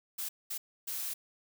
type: noise bursts at uneven times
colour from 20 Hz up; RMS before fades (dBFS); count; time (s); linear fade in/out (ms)
blue; -37; 3; 0.18-0.29 / 0.5-0.58 / 0.87-1.14; 10
effects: none